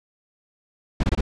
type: noise bursts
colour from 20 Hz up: brown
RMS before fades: -20 dBFS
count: 4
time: 1-1.209 s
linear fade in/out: 5 ms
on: 35 ms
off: 23 ms
effects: low-pass 6000 Hz 12 dB/octave